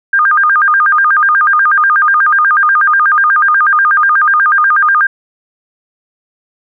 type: tone with vibrato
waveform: sine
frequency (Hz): 1396.9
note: F6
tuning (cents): 0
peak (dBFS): -6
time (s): 0.13-5.07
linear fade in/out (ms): 5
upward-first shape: square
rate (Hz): 8.2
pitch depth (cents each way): 230
effects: none